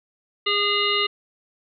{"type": "harmonic tone with a mistuned harmonic", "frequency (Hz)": 408.2, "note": "G#4", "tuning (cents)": -30, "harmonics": [1, 3, 5, 7, 9, 10], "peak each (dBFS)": [-27, -26, -26, -23, -28, -30], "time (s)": [0.46, 1.07], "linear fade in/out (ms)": 10, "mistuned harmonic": 5, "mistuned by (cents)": 15, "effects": []}